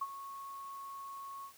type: tone with ADSR envelope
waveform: sine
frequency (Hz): 1101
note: C#6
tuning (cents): -12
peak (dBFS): -31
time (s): 0.01-1.53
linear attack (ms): 8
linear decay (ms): 42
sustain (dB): -12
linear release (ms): 86
effects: white hiss -60 dBFS RMS until 1.57 s